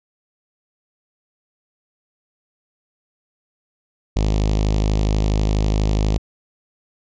sawtooth tone with notch filter, 52.2 Hz, G#1, 10 cents sharp, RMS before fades -18 dBFS, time 4.16-6.18 s, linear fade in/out 5 ms, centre 1500 Hz, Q 0.75, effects resampled to 16000 Hz

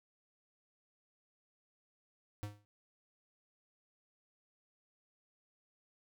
square tone with exponential decay, 103.6 Hz, G#2, 4 cents flat, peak -36 dBFS, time 2.43-2.65 s, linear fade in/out 0 ms, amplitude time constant 47 ms, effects none

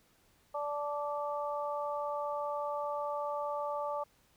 harmonic tone, 291.7 Hz, D4, 12 cents flat, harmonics 2 / 3 / 4, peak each -36 / -38 / -39 dBFS, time 0.54-4.04 s, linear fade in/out 10 ms, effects pink hiss -68 dBFS RMS until 4.36 s

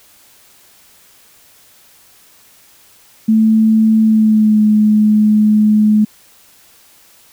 sine tone with pitch glide, 220 to 212.8 Hz, A3 to G#3, 0 to +42 cents, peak -7 dBFS, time 3.28-6.05 s, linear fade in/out 10 ms, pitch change -58 cents, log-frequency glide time 4.02-4.62 s, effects white hiss -47 dBFS RMS until 7.32 s

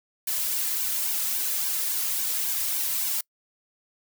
blue noise with flanger, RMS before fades -27 dBFS, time 0.27-3.21 s, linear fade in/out 5 ms, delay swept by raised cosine 1.5 to 2.7 ms, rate 3.6 Hz, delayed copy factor -1, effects noise-tail reverb RT60 0.1 s tail -26 dB re dry

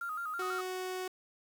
sine tone with vibrato, 1318.5 Hz, E6, in tune, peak -35 dBFS, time 0.01-0.61 s, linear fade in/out 5 ms, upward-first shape square, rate 6.1 Hz, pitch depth 90 cents each way
sawtooth tone, 370 Hz, F#4, in tune, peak -32 dBFS, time 0.39-1.08 s, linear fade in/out 5 ms
effects 9-bit

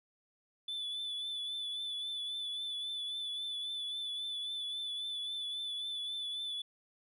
sine tone with vibrato, 3480 Hz, A7, 20 cents flat, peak -34 dBFS, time 0.68-6.62 s, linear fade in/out 5 ms, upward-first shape triangle, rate 3.7 Hz, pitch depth 39 cents each way, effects tanh soft clip ceiling -35 dBFS

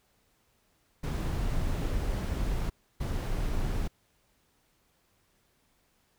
brown noise bursts at uneven times, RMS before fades -30 dBFS, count 2, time 1.03-2.7 / 3-3.88 s, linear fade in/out 10 ms, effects pink hiss -70 dBFS RMS until 6.18 s

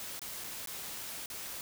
white noise with dropouts, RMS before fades -42 dBFS, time 0-1.61 s, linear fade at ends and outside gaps 0 ms, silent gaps 0.194-0.217 / 0.439-0.443 / 0.66-0.673 / 1.259-1.301 s, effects none

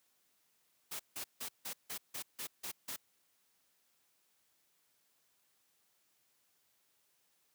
white noise bursts, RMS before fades -42 dBFS, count 9, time 0.91-2.964 s, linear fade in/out 10 ms, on 86 ms, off 160 ms, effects white hiss -75 dBFS RMS until 7.54 s + high-pass 100 Hz 12 dB/octave

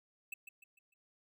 square tone with echo, 2626 Hz, E7, 7 cents flat, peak -40 dBFS, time 0.32-0.34 s, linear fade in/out 5 ms, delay 150 ms, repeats 4, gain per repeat -8 dB, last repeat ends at 0.94 s, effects none

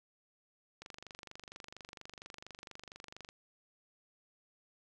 click train, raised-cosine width 0.2 ms, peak -30 dBFS, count 61, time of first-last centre 0.82-3.289 s, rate 24.3 Hz, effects none

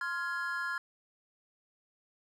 triangle chord, F minor, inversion second, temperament just, 1047.7 / 1396.9 / 1676.3 Hz, C6 / F6 / Ab6, +2 / 0 / +16 cents, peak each -38 / -34 / -35 dBFS, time 0.01-0.78 s, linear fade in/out 2 ms, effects none

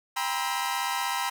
sawtooth tone cluster, 795 / 951 / 1027 / 1309 Hz, G5 / A#5 / C6 / E6, +24 / +34 / -33 / -13 cents, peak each -29 / -27 / -29 / -32 dBFS, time 0.16-1.3 s, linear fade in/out 10 ms, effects none

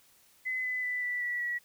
sine tone with pitch steps, 2028 / 2008 / 1988.6 / 1969.1 / 1949.9 / 1930.8 Hz, B6 / B6 / B6 / B6 / B6 / B6, +45 / +28 / +11 / -6 / -23 / -40 cents, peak -30 dBFS, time 0.45-1.59 s, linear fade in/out 20 ms, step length 190 ms, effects white hiss -63 dBFS RMS until 1.64 s

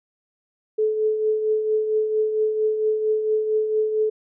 sine tone with tremolo, 432.2 Hz, A4, 31 cents flat, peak -16 dBFS, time 0.78-4.1 s, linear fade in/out 10 ms, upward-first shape triangle, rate 4.4 Hz, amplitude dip 55%, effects none

